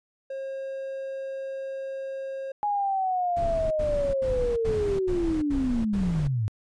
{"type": "tone", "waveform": "triangle", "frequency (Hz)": 538, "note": "C5", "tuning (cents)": 48, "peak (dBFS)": -29, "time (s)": [0.3, 2.52], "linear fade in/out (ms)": 5}
{"type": "linear sweep", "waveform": "sine", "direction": "down", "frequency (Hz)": [835, 100], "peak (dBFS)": -23, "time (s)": [2.63, 6.48], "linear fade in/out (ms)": 0}
{"type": "noise bursts", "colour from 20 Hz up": "brown", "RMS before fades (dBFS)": -32, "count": 7, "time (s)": [3.36, 6.278], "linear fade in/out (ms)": 10, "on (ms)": 350, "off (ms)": 78}
{"effects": ["resampled to 22050 Hz"]}